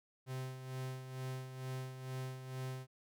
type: tone with tremolo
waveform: 45% pulse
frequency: 130 Hz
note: C3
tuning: 11 cents flat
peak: -39 dBFS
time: 0.26-2.87 s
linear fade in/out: 50 ms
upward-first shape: sine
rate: 2.2 Hz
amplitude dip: 60%
effects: none